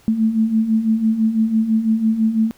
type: beating tone pair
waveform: sine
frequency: 217.1 / 223.1 Hz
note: A3 / A3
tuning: -23 / +24 cents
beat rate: 6 Hz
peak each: -21 / -15 dBFS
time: 0.08-2.51 s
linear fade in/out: 0 ms
effects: pink hiss -52 dBFS RMS until 2.57 s